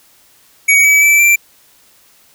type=tone with pitch steps; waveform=square; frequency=2252 / 2285 / 2318 / 2352 Hz; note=C#7 / D7 / D7 / D7; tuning=+27 / -48 / -23 / +2 cents; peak=-7 dBFS; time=0.68-1.36 s; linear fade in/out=10 ms; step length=170 ms; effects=white hiss -49 dBFS RMS until 2.34 s